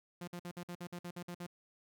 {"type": "tone bursts", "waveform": "sawtooth", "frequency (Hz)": 175.4, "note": "F3", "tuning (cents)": 8, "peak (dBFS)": -38, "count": 11, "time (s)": [0.21, 1.466], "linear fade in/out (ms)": 5, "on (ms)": 66, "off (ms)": 53, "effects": []}